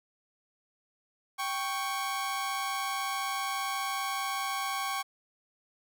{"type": "tone pair together", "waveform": "sawtooth", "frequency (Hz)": [784, 1108.7], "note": ["G5", "C#6"], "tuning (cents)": [0, 0], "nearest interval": "tritone", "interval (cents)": 600, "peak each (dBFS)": [-31, -29], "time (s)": [1.38, 5.03], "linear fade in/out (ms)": 20, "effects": []}